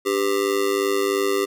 square tone with amplitude modulation, 395.5 Hz, G4, 15 cents sharp, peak -16 dBFS, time 0.05-1.46 s, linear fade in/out 20 ms, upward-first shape sine, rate 103 Hz, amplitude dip 85%, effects none

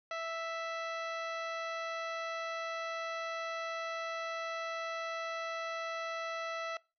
harmonic tone with a mistuned harmonic, 659.3 Hz, E5, in tune, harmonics 1 / 2 / 3 / 4 / 5 / 6 / 7 / 8 / 9, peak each -39 / -40 / -44 / -48 / -53 / -52 / -60 / -62 / -58 dBFS, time 0.11-6.77 s, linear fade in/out 2 ms, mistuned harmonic 6, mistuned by +33 cents, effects noise-tail reverb RT60 0.3 s tail -24 dB re dry

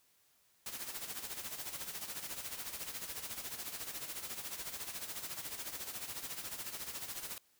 white noise with tremolo, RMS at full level -41 dBFS, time 0.66-7.38 s, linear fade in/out 2 ms, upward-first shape sine, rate 14 Hz, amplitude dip 65%, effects white hiss -71 dBFS RMS until 7.59 s

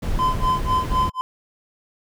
brown noise, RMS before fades -24 dBFS, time 0.02-1.1 s, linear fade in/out 10 ms
triangle tone with tremolo, 1024 Hz, C6, 38 cents flat, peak -14 dBFS, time 0.19-1.21 s, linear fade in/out 0 ms, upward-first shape sine, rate 4 Hz, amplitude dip 100%
effects none

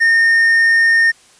triangle tone, 1829 Hz, A#6, 33 cents flat, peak -7 dBFS, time 0-1.12 s, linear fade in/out 20 ms, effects white hiss -48 dBFS RMS until 1.39 s + resampled to 22050 Hz

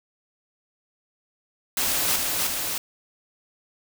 white noise with echo, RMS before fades -24 dBFS, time 1.77-2.16 s, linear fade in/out 2 ms, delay 310 ms, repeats 2, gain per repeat -2 dB, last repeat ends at 2.78 s, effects none

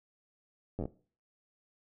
slowing click train, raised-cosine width 2 ms, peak -23 dBFS, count 6, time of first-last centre 0.79-0.855 s, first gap 10 ms, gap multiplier 1.13, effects noise-tail reverb RT60 0.4 s tail -18 dB re dry

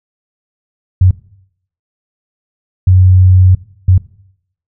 sine tone bursts at uneven times, 92.5 Hz, F#2, in tune, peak -3 dBFS, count 3, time 1.01-1.11 / 2.87-3.55 / 3.88-3.98 s, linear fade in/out 5 ms, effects noise-tail reverb RT60 0.7 s tail -19 dB re dry

